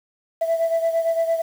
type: beating tone pair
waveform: sine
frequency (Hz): 659.3 / 668.1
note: E5 / E5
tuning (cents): 0 / +23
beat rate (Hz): 8.8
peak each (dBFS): -18 / -23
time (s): 0.41-1.42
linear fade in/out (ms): 10
effects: tanh soft clip ceiling -14 dBFS + 7-bit